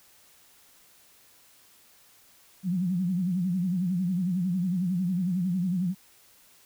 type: tone with vibrato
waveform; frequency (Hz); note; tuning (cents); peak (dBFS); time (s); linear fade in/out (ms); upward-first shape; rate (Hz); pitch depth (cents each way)
sine; 181.1; F#3; -37; -24; 2.63-5.95; 50; sine; 11; 110
effects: white hiss -58 dBFS RMS until 6.65 s